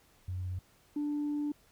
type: tone pair in turn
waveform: sine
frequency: 91.5 / 294 Hz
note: F#2 / D4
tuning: -19 / +2 cents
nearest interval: octave + minor sixth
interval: 2021 cents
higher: second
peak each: -33 / -29 dBFS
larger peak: second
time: 0.28-0.59 / 0.96-1.52 s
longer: second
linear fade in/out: 5 ms
effects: tanh soft clip ceiling -28 dBFS + pink hiss -65 dBFS RMS until 1.71 s